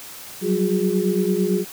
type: tone cluster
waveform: sine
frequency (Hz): 183.3 / 192.2 / 361.3 / 413.3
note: F#3 / G3 / F#4 / G#4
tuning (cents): -16 / -34 / -41 / -8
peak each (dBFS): -23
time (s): 0.41-1.65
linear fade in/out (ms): 50
effects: white hiss -38 dBFS RMS until 1.72 s